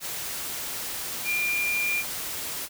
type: tone in noise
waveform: sine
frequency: 2398 Hz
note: D7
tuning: 36 cents sharp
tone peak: -24 dBFS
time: 1.24-2.04 s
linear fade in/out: 50 ms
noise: white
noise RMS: -33 dBFS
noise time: 0-2.69 s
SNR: +6 dB
effects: none